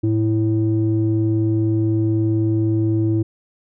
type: tone with low-pass filter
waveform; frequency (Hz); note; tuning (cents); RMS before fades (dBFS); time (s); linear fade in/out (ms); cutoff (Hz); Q
square; 109.5; A2; -8; -18; 0.03-3.23; 10; 290; 7.6
effects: none